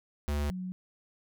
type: tone pair in turn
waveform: square / sine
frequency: 73 / 183.95 Hz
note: D2 / F#3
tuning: -10 / -10 cents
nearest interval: octave + major third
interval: 1600 cents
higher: second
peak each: -29 / -34 dBFS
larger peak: first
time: 0.28-0.5 / 0.5-0.72 s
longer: neither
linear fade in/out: 0 ms
effects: none